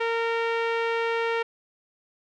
sawtooth tone with low-pass filter, 460 Hz, A#4, 23 cents flat, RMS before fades -26 dBFS, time 0-1.43 s, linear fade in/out 10 ms, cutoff 2500 Hz, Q 1.6, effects none

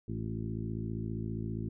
harmonic tone with a mistuned harmonic, 55 Hz, A1, in tune, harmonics 1 / 2 / 3 / 4 / 5 / 6 / 7, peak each -44 / -37 / -41 / -40 / -46 / -44 / -49 dBFS, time 0.08-1.69 s, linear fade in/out 5 ms, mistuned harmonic 6, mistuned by +31 cents, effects none

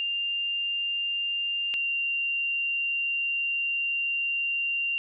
sine tone pair in turn, 2794 / 2773 Hz, F7 / F7, 0 / -13 cents, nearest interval unison, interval 13 cents, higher first, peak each -26 / -25 dBFS, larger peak second, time 0-1.74 / 1.74-4.98 s, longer second, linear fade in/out 0 ms, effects none

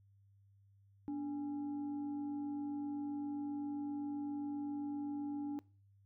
sine tone with frequency modulation, 290.3 Hz, D4, 20 cents flat, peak -37 dBFS, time 1.08-5.59 s, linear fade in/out 0 ms, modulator 533 Hz, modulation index 0.31, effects noise-tail reverb RT60 0.4 s tail -23 dB re dry + added 99 Hz sine -64 dBFS peak until 6.05 s

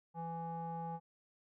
square tone with low-pass filter, 166.4 Hz, E3, 17 cents sharp, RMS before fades -42 dBFS, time 0.14-1 s, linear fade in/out 50 ms, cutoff 890 Hz, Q 9.6, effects none

